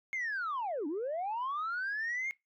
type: linear two-way sweep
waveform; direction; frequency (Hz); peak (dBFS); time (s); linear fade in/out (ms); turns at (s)
sine; down then up; 2168 to 275.7 to 2168; -31; 0.13-2.31; 0; 0.87
effects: noise-tail reverb RT60 0.2 s tail -22 dB re dry + tanh soft clip ceiling -30 dBFS